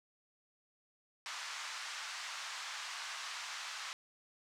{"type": "band-pass noise", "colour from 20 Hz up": "pink", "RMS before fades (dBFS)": -44, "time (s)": [1.26, 3.93], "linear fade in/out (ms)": 0, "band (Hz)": [1000, 7000], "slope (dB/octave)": 24, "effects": []}